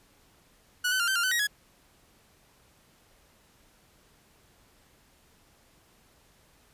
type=tone with pitch steps; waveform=sawtooth; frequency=1470 / 1518 / 1397 / 1547 / 1396 / 1514 / 1895 / 1678 Hz; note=F#6 / F#6 / F6 / G6 / F6 / F#6 / A#6 / G#6; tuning=-12 / +44 / 0 / -23 / -1 / +39 / +28 / +17 cents; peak=-21 dBFS; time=0.84-1.472 s; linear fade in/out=10 ms; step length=79 ms; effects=pink hiss -62 dBFS RMS until 6.73 s + resampled to 32000 Hz